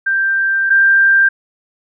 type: tone pair in turn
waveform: sine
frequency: 1576 / 1583.1 Hz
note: G6 / G6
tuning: +9 / +17 cents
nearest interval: unison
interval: 8 cents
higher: second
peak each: -12 / -7 dBFS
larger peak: second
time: 0.06-0.7 / 0.7-1.29 s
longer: first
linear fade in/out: 10 ms
effects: none